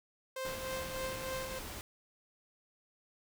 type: tone with tremolo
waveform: sawtooth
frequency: 523.3 Hz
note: C5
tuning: in tune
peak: -32 dBFS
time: 0.36-1.59 s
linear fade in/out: 5 ms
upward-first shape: triangle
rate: 3.3 Hz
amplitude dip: 60%
type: noise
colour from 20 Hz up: pink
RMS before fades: -44 dBFS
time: 0.45-1.81 s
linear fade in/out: 0 ms
effects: none